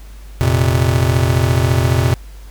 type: chord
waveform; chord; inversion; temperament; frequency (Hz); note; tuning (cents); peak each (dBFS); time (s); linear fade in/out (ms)
square; F suspended fourth; none; just; 87.31 / 116.41 / 130.96; F2 / Bb2 / C3; 0 / -2 / +2; -17; 0.41-2.14; 0
effects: added 50 Hz sine -32 dBFS peak until 2.5 s + pink hiss -46 dBFS RMS until 2.5 s